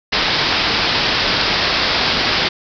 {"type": "low-pass noise", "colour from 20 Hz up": "white", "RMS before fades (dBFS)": -17, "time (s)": [0.12, 2.49], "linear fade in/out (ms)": 10, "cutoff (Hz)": 5200, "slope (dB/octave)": 96, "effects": []}